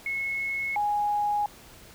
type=tone pair in turn; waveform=sine; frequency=2184 / 827.8 Hz; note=C#7 / G#5; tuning=-26 / -6 cents; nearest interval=octave + perfect fourth; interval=1680 cents; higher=first; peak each=-27 / -23 dBFS; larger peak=second; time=0.06-0.76 / 0.76-1.46 s; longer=neither; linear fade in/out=2 ms; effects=pink hiss -50 dBFS RMS until 1.94 s